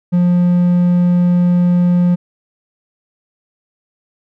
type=tone; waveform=triangle; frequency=176.7 Hz; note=F3; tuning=21 cents sharp; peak=-7 dBFS; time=0.12-2.16 s; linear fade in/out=20 ms; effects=none